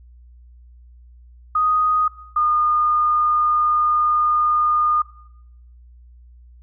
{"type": "tone pair in turn", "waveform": "sine", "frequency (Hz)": [1244.5, 1219.6], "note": ["D#6", "D#6"], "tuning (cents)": [0, -35], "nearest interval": "unison", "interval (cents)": 35, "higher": "first", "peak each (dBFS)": -15, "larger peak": "neither", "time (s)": [[1.55, 2.08], [2.36, 5.02]], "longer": "second", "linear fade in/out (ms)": 5, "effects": ["noise-tail reverb RT60 0.8 s tail -18 dB re dry", "added 60 Hz sine -43 dBFS peak until 6.62 s"]}